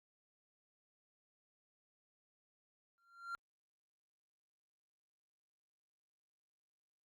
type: tone with exponential growth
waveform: triangle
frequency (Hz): 1381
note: F6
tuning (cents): -20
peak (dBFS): -36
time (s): 2.98-3.35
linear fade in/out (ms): 0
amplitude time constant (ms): 79
effects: Opus 48 kbps